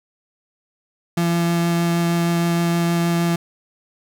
35% pulse tone with vibrato, 170.1 Hz, F3, 45 cents flat, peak -15 dBFS, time 1.17-3.36 s, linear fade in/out 5 ms, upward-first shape triangle, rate 6.4 Hz, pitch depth 9 cents each way, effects none

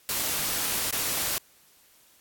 white noise with dropouts, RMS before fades -28 dBFS, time 0.09-1.38 s, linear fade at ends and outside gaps 0 ms, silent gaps 0.907-0.926 s, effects white hiss -59 dBFS RMS until 2.2 s + AAC 64 kbps

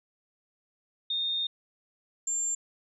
sine tone pair in turn, 3663 / 7326 Hz, A#7 / A#8, -31 / -31 cents, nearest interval octave, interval 1200 cents, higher second, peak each -27 dBFS, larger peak neither, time 1.1-1.47 / 2.27-2.55 s, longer first, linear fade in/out 5 ms, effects none

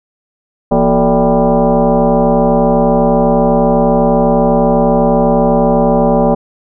sine tone with frequency modulation, 170 Hz, F3, 46 cents flat, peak -7 dBFS, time 0.71-6.35 s, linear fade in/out 10 ms, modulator 204 Hz, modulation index 3.3, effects none

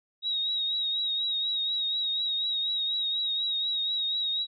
sine tone with vibrato, 3800 Hz, A#7, 33 cents sharp, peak -26 dBFS, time 0.22-4.47 s, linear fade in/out 50 ms, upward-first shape triangle, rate 4.1 Hz, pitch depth 50 cents each way, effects none

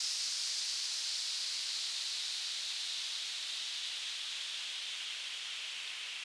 violet noise with low-pass filter sweep, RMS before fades -39 dBFS, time 0-6.24 s, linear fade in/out 5 ms, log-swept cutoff 4900 to 2900 Hz, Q 2.8, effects resampled to 22050 Hz

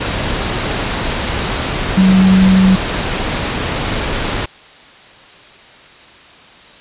sine tone in noise, 188.9 Hz, F#3, 36 cents sharp, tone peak -6 dBFS, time 1.97-2.76 s, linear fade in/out 10 ms, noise pink, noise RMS -18 dBFS, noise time 0-4.46 s, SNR +9 dB, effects white hiss -40 dBFS RMS until 6.8 s + resampled to 8000 Hz

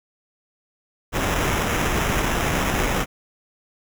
pink noise with sample-and-hold, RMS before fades -22 dBFS, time 1.12-3.06 s, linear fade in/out 50 ms, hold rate 4410 Hz, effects none

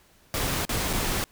pink noise with dropouts, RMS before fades -27 dBFS, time 0.34-1.24 s, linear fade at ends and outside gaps 0 ms, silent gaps 0.651-0.693 / 0.93-0.935 s, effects pink hiss -59 dBFS RMS until 1.31 s

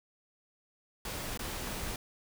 pink noise with dropouts, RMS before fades -38 dBFS, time 1.05-1.96 s, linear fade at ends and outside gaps 2 ms, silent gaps 1.375-1.392 s, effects none

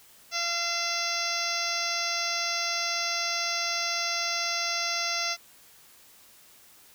harmonic tone with a mistuned harmonic, 686 Hz, F5, 31 cents flat, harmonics 1 / 2 / 3 / 4 / 5 / 6 / 7 / 8 / 9, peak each -37 / -35 / -34 / -37 / -39 / -38 / -34 / -34 / -35 dBFS, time 0.31-5.37 s, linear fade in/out 50 ms, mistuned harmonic 4, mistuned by -39 cents, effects white hiss -55 dBFS RMS until 6.94 s

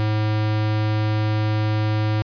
square tone, 107.4 Hz, A2, 41 cents flat, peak -19 dBFS, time 0-2.22 s, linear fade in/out 0 ms, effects resampled to 11025 Hz

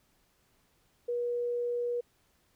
sine tone, 481.6 Hz, B4, 44 cents flat, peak -29 dBFS, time 1.08-2.01 s, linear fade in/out 10 ms, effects pink hiss -70 dBFS RMS until 2.55 s

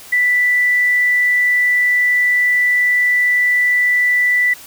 sine tone, 1975.5 Hz, B6, in tune, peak -11 dBFS, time 0.12-4.54 s, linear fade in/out 10 ms, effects white hiss -38 dBFS RMS until 4.66 s

